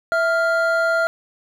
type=tone pair together; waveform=triangle; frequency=659.2 / 1396.9 Hz; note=E5 / F6; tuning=0 / 0 cents; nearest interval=octave + minor second; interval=1300 cents; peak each=-17 dBFS; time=0.12-1.07 s; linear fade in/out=0 ms; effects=none